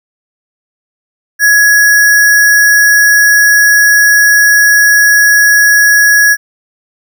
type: tone with sample-and-hold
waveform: sine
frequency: 1675 Hz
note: G#6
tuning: 14 cents sharp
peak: -3 dBFS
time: 1.39-6.37 s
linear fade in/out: 50 ms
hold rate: 7350 Hz
effects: none